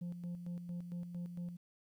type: tone with tremolo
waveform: sine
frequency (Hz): 174.61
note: F3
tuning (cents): 0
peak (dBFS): -36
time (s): 0.01-1.57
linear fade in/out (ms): 10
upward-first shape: square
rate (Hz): 4.4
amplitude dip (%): 60
effects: tanh soft clip ceiling -38 dBFS + 12-bit